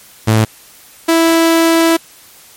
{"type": "tone pair in turn", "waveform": "sawtooth", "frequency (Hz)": [110, 329.6], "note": ["A2", "E4"], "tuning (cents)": [0, 0], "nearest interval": "octave + perfect fifth", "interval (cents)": 1900, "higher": "second", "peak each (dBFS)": -4, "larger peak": "neither", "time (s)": [[0.27, 0.45], [1.08, 1.97]], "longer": "second", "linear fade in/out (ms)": 10, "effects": ["white hiss -41 dBFS RMS until 2.56 s", "MP3 64 kbps"]}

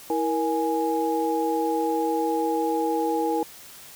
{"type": "tone cluster", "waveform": "sine", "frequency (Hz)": [325.1, 470.8, 831], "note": ["E4", "A#4", "G#5"], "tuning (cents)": [-24, 17, 1], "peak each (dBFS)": -26, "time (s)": [0.1, 3.43], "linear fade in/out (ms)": 2, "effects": ["white hiss -45 dBFS RMS until 3.95 s"]}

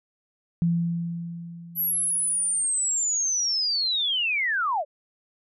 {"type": "tone with exponential decay", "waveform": "sine", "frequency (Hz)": 169.7, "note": "F3", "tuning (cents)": -49, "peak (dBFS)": -18, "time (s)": [0.62, 2.65], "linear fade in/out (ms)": 0, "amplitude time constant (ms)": 440}
{"type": "linear sweep", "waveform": "sine", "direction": "down", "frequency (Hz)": [11840, 538], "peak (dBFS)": -22, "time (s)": [1.75, 4.85], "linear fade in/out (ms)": 50}
{"effects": []}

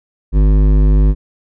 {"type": "tone with hard clipping", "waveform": "sine", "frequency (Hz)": 50.8, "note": "G#1", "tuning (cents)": -38, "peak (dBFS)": -9, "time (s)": [0.32, 1.15], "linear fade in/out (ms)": 50, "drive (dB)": 13, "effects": []}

